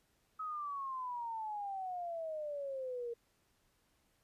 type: exponential sweep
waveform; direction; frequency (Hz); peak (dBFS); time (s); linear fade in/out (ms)
sine; down; 1285 to 463.9; -38; 0.39-3.14; 10
effects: pink hiss -75 dBFS RMS until 4.23 s + resampled to 32000 Hz